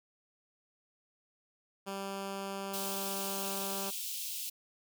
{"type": "tone", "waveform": "10% pulse", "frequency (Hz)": 196, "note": "G3", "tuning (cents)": 0, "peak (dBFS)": -29, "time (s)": [1.86, 3.91], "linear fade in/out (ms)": 20}
{"type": "high-pass noise", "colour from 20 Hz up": "white", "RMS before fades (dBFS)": -39, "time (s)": [2.73, 4.5], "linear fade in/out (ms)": 10, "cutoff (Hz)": 2600, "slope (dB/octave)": 48}
{"effects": []}